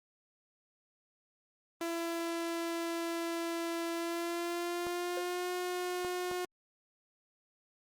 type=tone with pitch glide; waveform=sawtooth; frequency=335.8 to 359.9 Hz; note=E4 to F#4; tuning=+32 to -48 cents; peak=-30 dBFS; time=1.81-6.45 s; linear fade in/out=2 ms; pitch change=+120 cents; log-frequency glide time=3.93-5.5 s
type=clicks; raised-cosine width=1 ms; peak=-28 dBFS; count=3; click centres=4.868 / 6.048 / 6.314 s
type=tone with exponential decay; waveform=triangle; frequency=523.3 Hz; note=C5; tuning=in tune; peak=-31 dBFS; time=5.17-5.26 s; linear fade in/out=2 ms; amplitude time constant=19 ms
effects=Opus 32 kbps